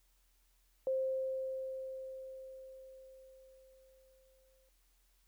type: tone with exponential decay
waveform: sine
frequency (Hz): 526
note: C5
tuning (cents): +9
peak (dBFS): -30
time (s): 0.87-4.69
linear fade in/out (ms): 1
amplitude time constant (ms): 830
effects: added 42 Hz sine -70 dBFS peak until 5.27 s + white hiss -75 dBFS RMS until 5.27 s